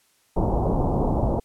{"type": "low-pass noise", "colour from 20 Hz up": "pink", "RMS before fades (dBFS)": -22, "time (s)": [0.36, 1.4], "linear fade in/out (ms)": 10, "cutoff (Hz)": 940, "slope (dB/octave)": 48, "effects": ["white hiss -63 dBFS RMS until 1.44 s", "low-pass 12000 Hz 12 dB/octave"]}